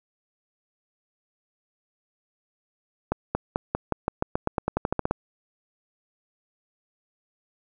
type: accelerating click train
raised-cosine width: 1 ms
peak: -9 dBFS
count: 17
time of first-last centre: 3.12-5.11 s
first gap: 230 ms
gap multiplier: 0.91
effects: none